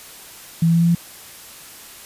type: tone with pitch steps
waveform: sine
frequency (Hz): 165.5 / 166.84 / 168.2 / 169.56 / 170.94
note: E3 / E3 / E3 / E3 / F3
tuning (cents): +7 / +21 / +35 / +49 / -37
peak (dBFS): -12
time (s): 0.62-0.95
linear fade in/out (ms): 5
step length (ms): 66
effects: white hiss -40 dBFS RMS until 2.05 s + resampled to 32000 Hz